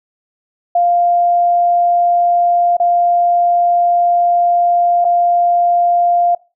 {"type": "tone with dropouts", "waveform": "sine", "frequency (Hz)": 698.5, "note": "F5", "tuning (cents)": 0, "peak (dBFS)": -9, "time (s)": [0.75, 6.35], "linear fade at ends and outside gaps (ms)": 5, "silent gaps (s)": [[2.769, 2.799], [5.045, 5.049]], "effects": ["noise-tail reverb RT60 0.3 s tail -23 dB re dry"]}